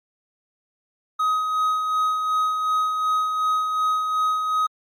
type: tone with tremolo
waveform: triangle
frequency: 1260 Hz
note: D#6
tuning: 21 cents sharp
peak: -16 dBFS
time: 1.19-4.67 s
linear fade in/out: 10 ms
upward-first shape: sine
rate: 2.7 Hz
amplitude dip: 40%
effects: Opus 48 kbps